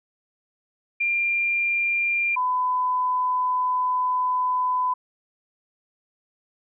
sine tone pair in turn, 2389 / 1004.5 Hz, D7 / B5, +29 / +29 cents, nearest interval octave + minor third, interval 1500 cents, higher first, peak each -20 dBFS, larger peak neither, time 1-2.36 / 2.36-4.94 s, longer second, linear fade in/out 10 ms, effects none

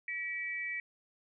sine tone pair together, 1936.5 / 2300 Hz, B6 / D7, -35 / -37 cents, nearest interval minor third, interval 298 cents, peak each -38 / -37 dBFS, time 0.08-0.8 s, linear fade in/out 2 ms, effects none

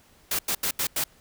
white noise bursts at uneven times, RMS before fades -26 dBFS, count 5, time 0.31-0.39 / 0.48-0.55 / 0.63-0.71 / 0.79-0.87 / 0.96-1.04 s, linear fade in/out 5 ms, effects pink hiss -58 dBFS RMS until 1.2 s

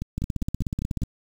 two click trains, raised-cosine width 5 ms, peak -16 / -14 dBFS, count 6 / 15, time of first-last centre 0.02-1.02 / 0.18-1.034 s, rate 5 / 16.4 Hz, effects 7-bit

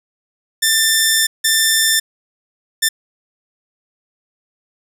10% pulse tone bursts at uneven times, 1782 Hz, A6, 22 cents sharp, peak -3 dBFS, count 3, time 0.62-1.27 / 1.44-2 / 2.82-2.89 s, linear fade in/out 10 ms, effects none

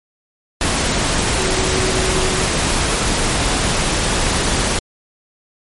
sine tone in noise, 374.7 Hz, F#4, 22 cents sharp, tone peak -22 dBFS, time 1.38-2.45 s, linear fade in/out 2 ms, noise pink, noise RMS -17 dBFS, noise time 0.61-4.79 s, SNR -8 dB, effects MP3 48 kbps

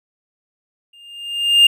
triangle tone with exponential growth, 2811 Hz, F7, 11 cents sharp, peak -3 dBFS, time 0.93-1.67 s, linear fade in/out 5 ms, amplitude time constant 160 ms, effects none

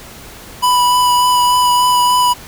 square tone with vibrato, 987.8 Hz, B5, in tune, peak -10 dBFS, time 0.62-2.34 s, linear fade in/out 20 ms, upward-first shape sine, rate 3.4 Hz, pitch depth 12 cents each way, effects pink hiss -35 dBFS RMS until 2.47 s

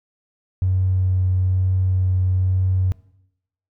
triangle tone with vibrato, 92.8 Hz, F#2, 6 cents sharp, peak -12 dBFS, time 0.62-2.92 s, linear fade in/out 0 ms, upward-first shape triangle, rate 1.1 Hz, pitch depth 12 cents each way, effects noise-tail reverb RT60 0.8 s tail -23 dB re dry + tanh soft clip ceiling -13 dBFS

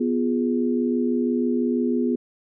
sine chord, F diminished, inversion second, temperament equal, 246.9 / 349.2 / 415.3 Hz, Cb4 / F4 / Ab4, 0 / 0 / 0 cents, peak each -21 / -26 / -27 dBFS, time 0-2.16 s, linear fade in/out 10 ms, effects none

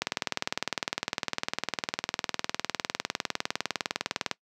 click train, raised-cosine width 0.2 ms, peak -9 dBFS, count 86, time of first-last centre 0.02-4.313 s, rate 19.8 Hz, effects noise-tail reverb RT60 0.1 s tail -21 dB re dry + high-pass 150 Hz 12 dB/octave

